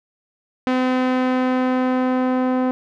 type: tone with low-pass filter sweep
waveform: sawtooth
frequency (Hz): 255.5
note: C4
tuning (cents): -41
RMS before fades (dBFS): -19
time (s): 0.67-2.71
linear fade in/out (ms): 0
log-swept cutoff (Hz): 2800 to 1100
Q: 0.74
effects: none